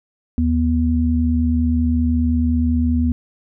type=tone pair together; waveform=sine; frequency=77.78 / 243.3 Hz; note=D#2 / B3; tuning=0 / -26 cents; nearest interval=octave + minor sixth; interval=1974 cents; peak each=-17 dBFS; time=0.38-3.12 s; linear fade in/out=0 ms; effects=none